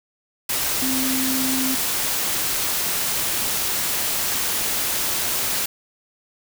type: tone in noise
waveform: sine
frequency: 261.6 Hz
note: C4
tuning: in tune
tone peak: -23 dBFS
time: 0.82-1.75 s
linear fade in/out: 5 ms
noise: white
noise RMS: -23 dBFS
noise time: 0.49-5.66 s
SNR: -3 dB
effects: none